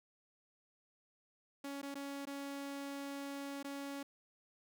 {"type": "tone with dropouts", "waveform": "sawtooth", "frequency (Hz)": 279.6, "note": "C#4", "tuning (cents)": 15, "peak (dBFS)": -38, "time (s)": [1.64, 4.03], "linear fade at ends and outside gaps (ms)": 5, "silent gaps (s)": [[1.817, 1.828], [1.944, 1.953], [2.254, 2.27], [3.629, 3.644]], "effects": []}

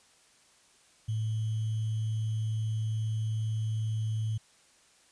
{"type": "tone with sample-and-hold", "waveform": "sine", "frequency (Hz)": 109.7, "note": "A2", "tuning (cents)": -5, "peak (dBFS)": -28, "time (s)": [1.08, 4.38], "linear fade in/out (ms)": 10, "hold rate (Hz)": 3150, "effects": ["white hiss -62 dBFS RMS until 5.11 s", "resampled to 22050 Hz"]}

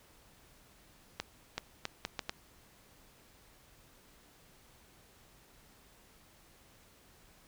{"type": "accelerating click train", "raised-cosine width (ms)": 0.2, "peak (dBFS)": -17, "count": 6, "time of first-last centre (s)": [1.2, 2.295], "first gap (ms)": 380, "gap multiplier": 0.72, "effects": ["pink hiss -62 dBFS RMS until 7.47 s"]}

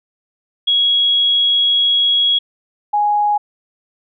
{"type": "tone pair in turn", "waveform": "sine", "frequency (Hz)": [3322, 830.5], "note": ["G#7", "G#5"], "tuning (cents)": [0, 0], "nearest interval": "2 octaves", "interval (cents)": 2400, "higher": "first", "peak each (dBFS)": [-11, -12], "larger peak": "first", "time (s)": [[0.67, 2.39], [2.93, 3.38]], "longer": "first", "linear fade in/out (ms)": 10, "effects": []}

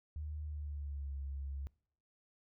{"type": "tone with pitch glide", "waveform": "sine", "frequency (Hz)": [75.7, 69.02], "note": ["D#2", "C#2"], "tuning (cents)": [-47, -7], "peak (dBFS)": -39, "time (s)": [0.16, 1.67], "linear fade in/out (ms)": 0, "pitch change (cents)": -160, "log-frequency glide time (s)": [0.43, 1.14], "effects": ["noise-tail reverb RT60 0.6 s tail -23 dB re dry"]}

